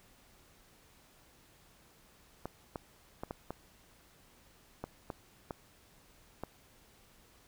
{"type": "clicks", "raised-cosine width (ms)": 1, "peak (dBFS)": -24, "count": 9, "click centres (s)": [2.456, 2.758, 3.235, 3.309, 3.506, 4.84, 5.102, 5.508, 6.436], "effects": ["pink hiss -63 dBFS RMS until 7.47 s"]}